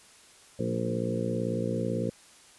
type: harmonic tone with a mistuned harmonic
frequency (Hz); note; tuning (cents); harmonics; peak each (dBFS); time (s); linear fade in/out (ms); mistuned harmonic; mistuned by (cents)
58; A#1; -8; 2 / 3 / 4 / 5 / 6 / 7 / 8 / 9; -34 / -34 / -34 / -40 / -37 / -40 / -35 / -35; 0.59-2.1; 5; 3; +46
effects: white hiss -55 dBFS RMS until 2.58 s + resampled to 24000 Hz